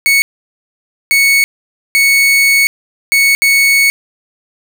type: tone bursts at uneven times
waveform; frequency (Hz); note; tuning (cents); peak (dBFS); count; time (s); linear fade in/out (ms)
40% pulse; 2217; C#7; 0; -6; 5; 0.06-0.22 / 1.11-1.44 / 1.95-2.67 / 3.12-3.35 / 3.42-3.9; 0
effects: none